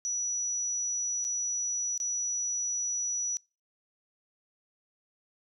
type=tone with dropouts; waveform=sine; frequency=5880 Hz; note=F#8; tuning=12 cents flat; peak=-29 dBFS; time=0.05-3.37 s; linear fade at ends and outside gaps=0 ms; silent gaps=1.243-1.249 / 1.977-2.001 s; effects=noise-tail reverb RT60 0.3 s tail -25 dB re dry